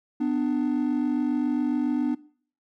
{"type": "tone pair together", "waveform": "triangle", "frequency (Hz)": [250, 297.3], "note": ["B3", "D4"], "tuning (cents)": [21, 21], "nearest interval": "minor third", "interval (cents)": 300, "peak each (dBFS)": [-23, -22], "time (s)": [0.2, 2.15], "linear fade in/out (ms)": 10, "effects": ["noise-tail reverb RT60 0.5 s tail -21 dB re dry", "tanh soft clip ceiling -14 dBFS"]}